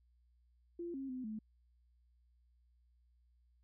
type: tone with pitch steps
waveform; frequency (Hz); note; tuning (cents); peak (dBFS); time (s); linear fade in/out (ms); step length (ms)
sine; 344 / 269.7 / 255.6 / 216.7; F4 / C#4 / C4 / A3; -26 / -47 / -40 / -26; -40; 0.79-1.39; 5; 150
effects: added 60 Hz sine -68 dBFS peak until 3.63 s